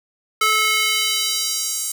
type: tone with high-pass filter sweep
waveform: square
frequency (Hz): 433.6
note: A4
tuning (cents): -25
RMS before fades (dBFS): -20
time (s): 0.41-1.92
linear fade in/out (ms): 5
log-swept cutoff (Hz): 1400 to 8000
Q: 1.5
effects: none